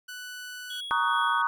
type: tone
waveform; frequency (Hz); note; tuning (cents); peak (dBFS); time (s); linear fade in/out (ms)
sawtooth; 1487; F#6; +8; -34; 0.08-0.81; 10
type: tone with tremolo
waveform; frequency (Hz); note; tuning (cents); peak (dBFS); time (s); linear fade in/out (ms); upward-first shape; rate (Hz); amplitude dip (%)
triangle; 3330; G#7; +4; -32; 0.7-1.42; 5; sine; 2.5; 45
type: chord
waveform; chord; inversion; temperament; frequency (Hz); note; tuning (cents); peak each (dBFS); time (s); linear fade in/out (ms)
sine; D# minor seventh; second; just; 933.4 / 1120.1 / 1244.5 / 1493.4; A#5 / C#6 / D#6 / F#6; +2 / +18 / 0 / +16; -28; 0.91-1.47; 0
effects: none